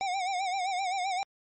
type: tone with vibrato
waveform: square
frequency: 753 Hz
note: F#5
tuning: 30 cents sharp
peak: -29 dBFS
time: 0.01-1.23 s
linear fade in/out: 0 ms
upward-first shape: sine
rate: 7.7 Hz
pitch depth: 94 cents each way
effects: MP3 32 kbps